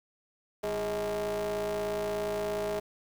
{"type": "ring-modulated tone", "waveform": "45% pulse", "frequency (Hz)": 109.9, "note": "A2", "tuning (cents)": -2, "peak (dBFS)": -27, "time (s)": [0.63, 2.8], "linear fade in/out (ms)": 10, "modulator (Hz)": 523, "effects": ["9-bit"]}